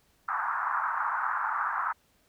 white band-pass noise, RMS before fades -30 dBFS, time 0.28-1.93 s, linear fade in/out 10 ms, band 870 to 1500 Hz, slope 48 dB/octave, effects pink hiss -67 dBFS RMS until 2.28 s

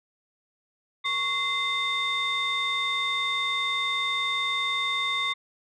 sine tone cluster, 1106 / 2072 / 3625 Hz, C#6 / C7 / A#7, -4 / -17 / -49 cents, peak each -29 / -27 / -27 dBFS, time 1.04-5.34 s, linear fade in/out 20 ms, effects tanh soft clip ceiling -19 dBFS

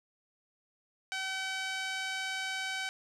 5% pulse tone with band-pass filter, 763 Hz, G5, 47 cents flat, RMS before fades -36 dBFS, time 1.12-2.89 s, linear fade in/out 0 ms, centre 1600 Hz, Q 0.95, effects none

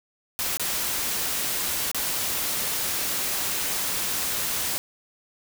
white noise with dropouts, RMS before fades -27 dBFS, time 0.39-4.78 s, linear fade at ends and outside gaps 0 ms, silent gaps 0.571-0.596 / 1.915-1.946 s, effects none

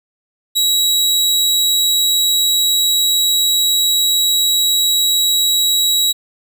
sawtooth tone, 3871 Hz, B7, 35 cents flat, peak -9 dBFS, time 0.55-6.13 s, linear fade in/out 20 ms, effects none

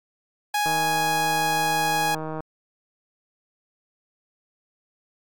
sawtooth tone, 830.6 Hz, G#5, in tune, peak -17 dBFS, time 0.54-2.15 s, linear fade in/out 5 ms
click train, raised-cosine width 1 ms, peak -18 dBFS, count 275, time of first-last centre 0.66-2.405 s, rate 157 Hz
effects MP3 96 kbps

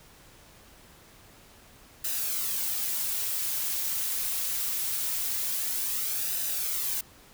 blue noise with flanger, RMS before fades -30 dBFS, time 2.04-7.01 s, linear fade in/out 5 ms, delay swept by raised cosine 0.9 to 5 ms, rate 0.23 Hz, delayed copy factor -0.5, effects pink hiss -54 dBFS RMS until 7.33 s

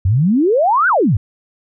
sine exponential two-way sweep, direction up then down, 86 to 1568 to 86 Hz, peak -10 dBFS, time 0.05-1.17 s, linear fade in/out 5 ms, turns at 0.88 s, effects none

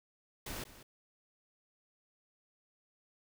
pink noise with echo, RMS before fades -42 dBFS, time 0.46-0.64 s, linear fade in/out 5 ms, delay 190 ms, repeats 1, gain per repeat -14 dB, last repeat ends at 0.83 s, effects none

